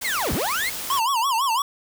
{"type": "noise", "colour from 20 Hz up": "white", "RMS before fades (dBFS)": -31, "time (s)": [0.01, 1], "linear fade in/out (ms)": 10}
{"type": "linear two-way sweep", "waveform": "35% pulse", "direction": "down then up", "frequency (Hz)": [2227, 34.5, 2227], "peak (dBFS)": -21, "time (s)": [0.04, 0.7], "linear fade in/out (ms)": 10, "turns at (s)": 0.33}
{"type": "tone with vibrato", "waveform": "square", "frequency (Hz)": 1002, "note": "B5", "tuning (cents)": 25, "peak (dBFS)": -20, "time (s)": [0.9, 1.62], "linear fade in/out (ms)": 2, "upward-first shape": "sine", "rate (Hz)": 6, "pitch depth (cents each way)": 210}
{"effects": []}